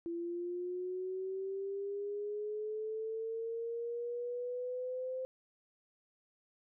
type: linear sweep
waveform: sine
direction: up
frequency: 336.9 to 519 Hz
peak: -36 dBFS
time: 0.06-5.25 s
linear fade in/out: 0 ms
effects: none